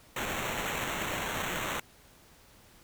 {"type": "noise with sample-and-hold", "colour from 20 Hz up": "blue", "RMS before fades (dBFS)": -34, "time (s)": [0.16, 1.8], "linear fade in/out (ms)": 5, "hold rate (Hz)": 4900, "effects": ["pink hiss -58 dBFS RMS until 2.83 s"]}